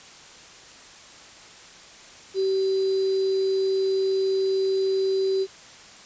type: tone with sample-and-hold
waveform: sine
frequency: 384.4 Hz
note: G4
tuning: 34 cents flat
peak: -20 dBFS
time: 2.34-5.47 s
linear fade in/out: 50 ms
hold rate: 4410 Hz
effects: white hiss -46 dBFS RMS until 6.05 s + resampled to 16000 Hz